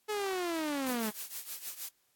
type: linear sweep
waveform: sawtooth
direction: down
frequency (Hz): 429.9 to 207.7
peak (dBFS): -28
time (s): 0.08-1.11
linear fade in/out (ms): 20
type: noise with tremolo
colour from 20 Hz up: blue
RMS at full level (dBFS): -38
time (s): 0.86-1.89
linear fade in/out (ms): 5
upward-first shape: triangle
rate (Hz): 6.4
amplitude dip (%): 85
effects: white hiss -73 dBFS RMS until 2.15 s + AAC 64 kbps